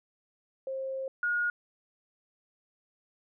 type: tone pair in turn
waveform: sine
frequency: 532 / 1437.2 Hz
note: C5 / F6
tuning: +29 / +49 cents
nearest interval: octave + perfect fourth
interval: 1720 cents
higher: second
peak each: -32 / -26 dBFS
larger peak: second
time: 0.67-1.08 / 1.23-1.5 s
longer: first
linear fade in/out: 2 ms
effects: none